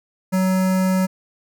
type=tone with notch filter; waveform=square; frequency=187.2 Hz; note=F#3; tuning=20 cents sharp; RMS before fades=-18 dBFS; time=0.32-1.07 s; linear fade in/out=20 ms; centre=3400 Hz; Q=1.1; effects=none